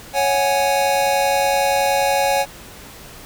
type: chord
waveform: square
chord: C# suspended fourth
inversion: none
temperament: equal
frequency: 554.4 / 740 / 830.6 Hz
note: C#5 / F#5 / G#5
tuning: 0 / 0 / 0 cents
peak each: -20 / -22 / -20 dBFS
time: 0.13-2.46 s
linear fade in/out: 50 ms
effects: pink hiss -39 dBFS RMS until 3.25 s